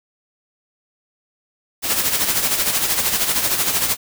white noise with tremolo, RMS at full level -17 dBFS, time 1.82-3.97 s, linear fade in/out 50 ms, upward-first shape sine, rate 13 Hz, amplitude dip 55%, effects none

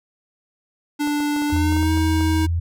square tone with pitch glide, 293.7 to 316.6 Hz, D4 to D#4, 0 to +30 cents, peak -20 dBFS, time 0.99-2.47 s, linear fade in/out 20 ms, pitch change +130 cents, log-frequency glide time 1.47-1.92 s
clicks, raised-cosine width 1 ms, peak -22 dBFS, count 11, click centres 1.074 / 1.204 / 1.364 / 1.421 / 1.502 / 1.564 / 1.724 / 1.766 / 1.829 / 1.974 / 2.208 s
sine tone, 84.2 Hz, E2, 37 cents sharp, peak -18 dBFS, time 1.52-2.6 s, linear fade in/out 10 ms
effects none

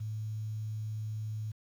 sine tone with quantisation, 108.3 Hz, A2, 27 cents flat, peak -34 dBFS, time 0-1.52 s, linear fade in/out 10 ms, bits 10, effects none

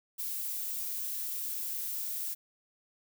violet noise, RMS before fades -36 dBFS, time 0.18-2.35 s, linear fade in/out 20 ms, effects none

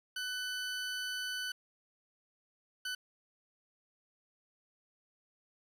20% pulse tone bursts at uneven times, 1500 Hz, F#6, 23 cents sharp, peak -31 dBFS, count 2, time 0.16-1.52 / 2.85-2.95 s, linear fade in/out 5 ms, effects low-pass 12000 Hz 12 dB/octave + 10-bit

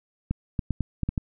clicks, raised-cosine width 5 ms, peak -13 dBFS, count 7, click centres 0.31 / 0.592 / 0.707 / 0.807 / 1.033 / 1.09 / 1.178 s, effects none

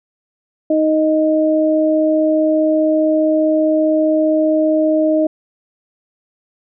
sine tone pair together, 312.9 / 622.3 Hz, D#4 / D#5, +10 / 0 cents, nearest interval octave, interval 1190 cents, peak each -14 dBFS, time 0.7-5.27 s, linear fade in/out 5 ms, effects none

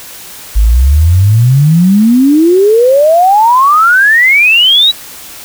sine exponential sweep, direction up, 49.57 to 3951 Hz, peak -3 dBFS, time 0.55-4.92 s, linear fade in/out 20 ms, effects white hiss -29 dBFS RMS until 5.44 s

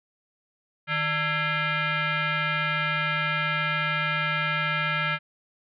sine tone with frequency modulation, 155.56 Hz, D#3, in tune, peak -23 dBFS, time 0.87-5.19 s, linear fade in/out 50 ms, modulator 748 Hz, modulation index 3.4, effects none

